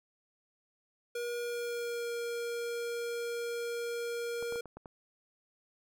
square tone with pitch glide, 478.1 to 471.2 Hz, A#4 to A#4, +44 to +19 cents, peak -35 dBFS, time 1.15-4.61 s, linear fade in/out 5 ms, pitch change -25 cents, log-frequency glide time 1.4-2.12 s
clicks, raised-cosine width 1 ms, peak -32 dBFS, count 6, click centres 4.426 / 4.524 / 4.558 / 4.657 / 4.77 / 4.858 s
effects none

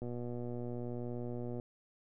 click train, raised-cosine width 2 ms, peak -29 dBFS, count 192, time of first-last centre 0.02-1.599 s, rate 121 Hz, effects none

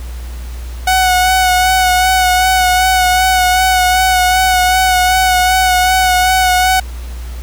sawtooth tone with vibrato, 740 Hz, F#5, in tune, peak -5 dBFS, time 0.87-6.8 s, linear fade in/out 5 ms, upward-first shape sine, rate 2.6 Hz, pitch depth 24 cents each way, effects added 60 Hz sine -22 dBFS peak until 7.42 s + pink hiss -37 dBFS RMS until 7.42 s

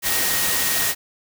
sine tone in noise, 1874 Hz, A#6, 9 cents sharp, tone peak -29 dBFS, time 0.02-0.95 s, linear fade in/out 50 ms, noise white, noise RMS -21 dBFS, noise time 0.02-0.95 s, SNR -11 dB, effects none

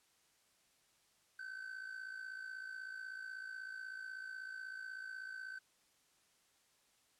triangle tone with amplitude modulation, 1533 Hz, G6, 39 cents flat, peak -40 dBFS, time 1.39-5.59 s, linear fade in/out 5 ms, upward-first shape sine, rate 56.2 Hz, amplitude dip 65%, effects white hiss -73 dBFS RMS until 7.19 s + low-pass 10000 Hz 12 dB/octave

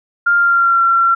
sine tone with pitch glide, 1400 to 1362.5 Hz, F6 to F6, +4 to -43 cents, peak -9 dBFS, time 0.26-1.15 s, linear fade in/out 10 ms, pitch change -47 cents, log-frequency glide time 0.36-0.82 s, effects none

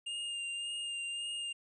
square tone with vibrato, 2813 Hz, F7, 12 cents sharp, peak -37 dBFS, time 0.06-1.53 s, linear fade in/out 10 ms, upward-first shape sine, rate 1.8 Hz, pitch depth 18 cents each way, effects resampled to 22050 Hz

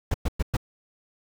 brown noise bursts, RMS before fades -23 dBFS, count 4, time 0.11-0.568 s, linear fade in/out 5 ms, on 32 ms, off 110 ms, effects none

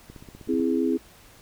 click train, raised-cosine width 3 ms, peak -30 dBFS, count 9, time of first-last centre 0.1-0.6 s, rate 16 Hz
sine chord, C augmented, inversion none, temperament equal, 261.6 / 329.6 / 415.3 Hz, C4 / E4 / G#4, 0 / 0 / 0 cents, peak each -24 / -25 / -27 dBFS, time 0.48-0.98 s, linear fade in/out 20 ms
effects pink hiss -52 dBFS RMS until 1.41 s

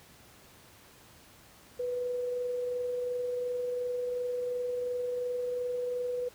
sine tone with amplitude modulation, 493.1 Hz, B4, 3 cents flat, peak -29 dBFS, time 1.79-6.29 s, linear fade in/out 10 ms, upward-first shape sine, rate 22.8 Hz, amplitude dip 25%, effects pink hiss -56 dBFS RMS until 6.34 s + high-pass 60 Hz 12 dB/octave

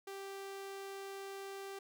sawtooth tone, 392 Hz, G4, in tune, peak -40 dBFS, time 0.07-1.79 s, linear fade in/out 5 ms, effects none

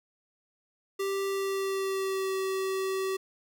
square tone with pitch glide, 392 to 382.6 Hz, G4 to G4, 0 to -42 cents, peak -29 dBFS, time 0.99-3.17 s, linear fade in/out 10 ms, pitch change -42 cents, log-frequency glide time 1.27-2.35 s, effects none

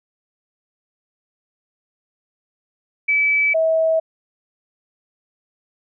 sine tone pair in turn, 2300 / 645.4 Hz, D7 / E5, -37 / -37 cents, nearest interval octave + minor seventh, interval 2200 cents, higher first, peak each -14 dBFS, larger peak neither, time 3.08-3.54 / 3.54-4 s, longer neither, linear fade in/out 10 ms, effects none

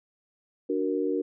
sine chord, D augmented, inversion none, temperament equal, 293.7 / 370 / 466.2 Hz, D4 / F#4 / A#4, 0 / 0 / 0 cents, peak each -29 dBFS, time 0.69-1.22 s, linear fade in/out 10 ms, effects none

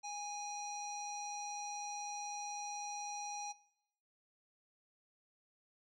square tone with low-pass filter, 824 Hz, G#5, 14 cents flat, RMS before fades -44 dBFS, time 0.03-3.53 s, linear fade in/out 20 ms, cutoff 5900 Hz, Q 5, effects noise-tail reverb RT60 0.8 s tail -20 dB re dry

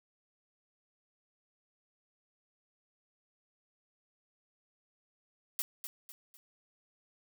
blue noise with echo, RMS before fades -34 dBFS, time 5.59-5.62 s, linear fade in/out 0 ms, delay 250 ms, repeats 3, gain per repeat -8 dB, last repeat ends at 6.37 s, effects none

